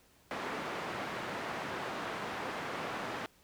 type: band-pass noise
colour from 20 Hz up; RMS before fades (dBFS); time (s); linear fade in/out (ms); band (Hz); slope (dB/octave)
white; -39; 0.31-3.26; 0; 140 to 1500; 12
effects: pink hiss -65 dBFS RMS until 3.43 s